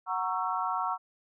sine chord, F# dominant seventh, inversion none, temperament equal with one note detuned, 740 / 932.3 / 1108.7 / 1335.4 Hz, F#5 / A#5 / C#6 / E6, 0 / 0 / 0 / +22 cents, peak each -34 / -33 / -33 / -34 dBFS, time 0.06-0.98 s, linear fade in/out 50 ms, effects none

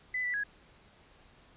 sine tone with pitch steps, 2004 / 1969 / 1664 Hz, B6 / B6 / G#6, +25 / -6 / +3 cents, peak -30 dBFS, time 0.14-0.437 s, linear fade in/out 5 ms, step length 99 ms, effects pink hiss -60 dBFS RMS until 1.56 s + resampled to 8000 Hz

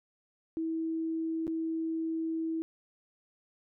sine tone with dropouts, 324.3 Hz, E4, 28 cents flat, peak -30 dBFS, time 0.57-2.62 s, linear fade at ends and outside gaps 0 ms, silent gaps 1.469-1.478 s, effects none

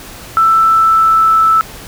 sine tone with pitch glide, 1326 to 1315.3 Hz, E6 to E6, +10 to -4 cents, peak -6 dBFS, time 0.37-1.61 s, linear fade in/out 0 ms, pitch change -14 cents, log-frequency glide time 0.49-1.43 s, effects pink hiss -32 dBFS RMS until 1.87 s

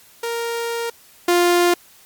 sawtooth tone pair in turn, 466.2 / 350.4 Hz, A#4 / F4, 0 / +6 cents, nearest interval perfect fourth, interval 494 cents, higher first, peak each -18 / -9 dBFS, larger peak second, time 0.23-0.9 / 1.28-1.74 s, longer first, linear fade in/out 5 ms, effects white hiss -49 dBFS RMS until 2.05 s + MP3 96 kbps

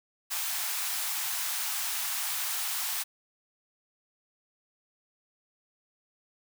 white high-pass noise, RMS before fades -32 dBFS, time 0.3-3.04 s, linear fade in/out 20 ms, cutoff 710 Hz, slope 48 dB/octave, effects none

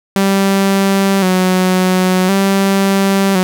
sawtooth tone with vibrato, 190 Hz, F#3, 46 cents sharp, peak -6 dBFS, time 0.16-3.43 s, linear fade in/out 0 ms, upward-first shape square, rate 0.47 Hz, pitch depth 49 cents each way, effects none

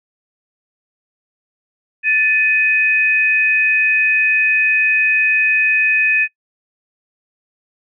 sine tone pair together, 1756 / 2510 Hz, A6 / D#7, -4 / +15 cents, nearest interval tritone, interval 619 cents, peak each -17 / -13 dBFS, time 2.03-6.28 s, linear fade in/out 50 ms, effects noise-tail reverb RT60 0.1 s tail -21 dB re dry

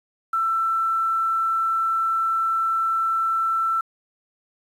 sine tone with quantisation, 1335 Hz, E6, 22 cents sharp, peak -19 dBFS, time 0.33-3.81 s, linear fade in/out 5 ms, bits 8, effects resampled to 32000 Hz

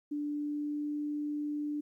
sine tone with pitch glide, 293.6 to 295.6 Hz, D4 to D4, 0 to +11 cents, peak -32 dBFS, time 0.11-1.81 s, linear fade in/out 10 ms, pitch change +11 cents, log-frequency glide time 0.23-0.94 s, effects 12-bit

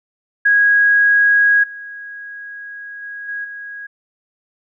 sine tone with level steps, 1650 Hz, G#6, 12 cents flat, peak -9 / -29 / -27 / -22 / -28 dBFS, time 0.45-3.87 s, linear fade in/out 10 ms, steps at 1.63 / 3.02 / 3.28 / 3.44 s, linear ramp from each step 10 ms, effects none

